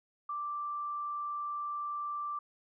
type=tone; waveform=sine; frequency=1174.7 Hz; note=D6; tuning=in tune; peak=-34 dBFS; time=0.29-2.39 s; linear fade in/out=5 ms; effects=none